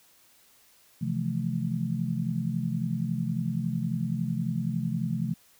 sine chord, F major seventh, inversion second, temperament just, 130.96 / 163.7 / 174.61 / 218.3 Hz, C3 / E3 / F3 / A3, +2 / -12 / 0 / -13 cents, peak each -32 dBFS, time 1.01-5.34 s, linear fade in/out 10 ms, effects white hiss -60 dBFS RMS until 5.59 s

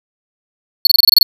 square tone bursts, 4387 Hz, C#8, 19 cents flat, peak -4 dBFS, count 9, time 0.85-1.23 s, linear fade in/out 2 ms, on 20 ms, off 25 ms, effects none

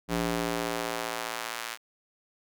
square tone with high-pass filter sweep, 57.6 Hz, A#1, 20 cents flat, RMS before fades -32 dBFS, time 0.08-1.78 s, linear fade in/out 50 ms, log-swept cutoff 170 to 1500 Hz, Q 0.77, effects none

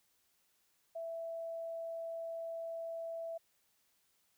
sine tone, 662 Hz, E5, 7 cents sharp, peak -39 dBFS, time 0.95-3.38 s, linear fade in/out 10 ms, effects white hiss -75 dBFS RMS until 4.37 s

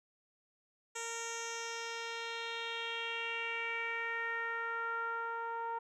10% pulse tone with low-pass filter sweep, 461.4 Hz, A#4, 18 cents flat, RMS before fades -39 dBFS, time 0.95-5.79 s, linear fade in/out 10 ms, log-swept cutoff 7600 to 1000 Hz, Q 3.8, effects none

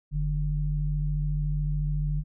sine tone pair together, 45.37 / 150 Hz, F#1 / D3, -33 / +37 cents, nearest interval octave + major sixth, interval 2070 cents, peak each -27 / -27 dBFS, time 0.11-2.24 s, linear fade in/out 50 ms, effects none

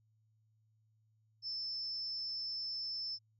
sine tone with amplitude modulation, 5274 Hz, E8, in tune, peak -35 dBFS, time 1.42-3.19 s, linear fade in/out 50 ms, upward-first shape sine, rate 261 Hz, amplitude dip 55%, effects added 109 Hz sine -70 dBFS peak until 3.39 s

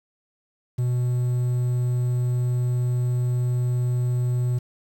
triangle tone with quantisation, 123.5 Hz, B2, in tune, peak -18 dBFS, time 0.78-4.59 s, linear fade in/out 10 ms, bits 8, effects none

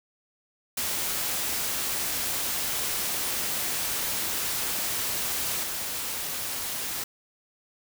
white noise with level steps, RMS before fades -29 / -32 dBFS, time 0.77-7.04 s, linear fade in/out 5 ms, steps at 5.63 s, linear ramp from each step 5 ms, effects none

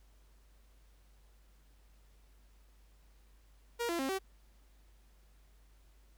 sawtooth tone with pitch steps, 472.4 / 340.4 / 267.7 / 383.4 Hz, A#4 / F4 / C4 / G4, +23 / -44 / +40 / -38 cents, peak -29 dBFS, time 3.79-4.19 s, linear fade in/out 20 ms, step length 100 ms, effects added 50 Hz sine -60 dBFS peak until 6.17 s + pink hiss -71 dBFS RMS until 6.17 s

